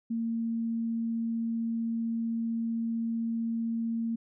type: tone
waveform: sine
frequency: 228.9 Hz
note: A#3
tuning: 31 cents flat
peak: -28 dBFS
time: 0.1-4.16 s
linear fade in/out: 10 ms
effects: none